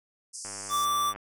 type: band-pass noise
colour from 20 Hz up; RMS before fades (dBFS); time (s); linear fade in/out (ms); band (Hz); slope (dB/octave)
white; -40; 0.33-0.86; 20; 4900 to 9800; 96
type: click train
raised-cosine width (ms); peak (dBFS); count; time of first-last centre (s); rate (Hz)
0.5; -28; 72; 0.45-1.161; 99.9
type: tone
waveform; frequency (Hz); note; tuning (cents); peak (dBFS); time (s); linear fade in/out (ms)
square; 1168; D6; -10; -25; 0.69-1.14; 50
effects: none